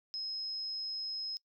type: tone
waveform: sine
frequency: 5130 Hz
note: E8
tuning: 48 cents flat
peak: -36 dBFS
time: 0.14-1.37 s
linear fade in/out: 0 ms
effects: noise-tail reverb RT60 0.1 s tail -23 dB re dry